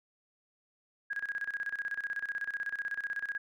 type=tone with tremolo; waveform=sine; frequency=1644 Hz; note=G#6; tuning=18 cents flat; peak=-31 dBFS; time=1.1-3.38 s; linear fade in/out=10 ms; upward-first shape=square; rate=16 Hz; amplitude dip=80%; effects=none